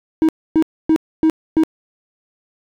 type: tone bursts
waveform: triangle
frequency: 317.9 Hz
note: D#4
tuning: 37 cents sharp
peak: -7 dBFS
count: 5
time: 0.22-1.635 s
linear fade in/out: 0 ms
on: 67 ms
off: 270 ms
effects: tanh soft clip ceiling -3 dBFS